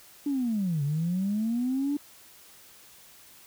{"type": "linear two-way sweep", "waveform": "sine", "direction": "down then up", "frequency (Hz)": [293.7, 138.59, 293.7], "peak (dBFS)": -24, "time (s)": [0.26, 1.97], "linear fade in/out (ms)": 5, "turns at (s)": 0.83, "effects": ["tanh soft clip ceiling -20 dBFS", "white hiss -53 dBFS RMS until 3.46 s"]}